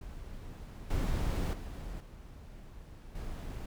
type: noise with level steps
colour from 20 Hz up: brown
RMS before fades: -45 / -31 / -41 / -49 / -40 dBFS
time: 0.01-3.66 s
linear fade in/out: 5 ms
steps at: 0.9 / 1.53 / 2 / 3.15 s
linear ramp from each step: 5 ms
effects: none